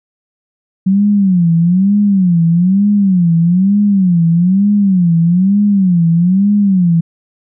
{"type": "tone with vibrato", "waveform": "sine", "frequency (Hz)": 185, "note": "F#3", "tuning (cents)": 0, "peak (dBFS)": -7, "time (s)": [0.86, 7.01], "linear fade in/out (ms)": 10, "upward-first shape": "sine", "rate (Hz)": 1.1, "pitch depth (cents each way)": 190, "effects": []}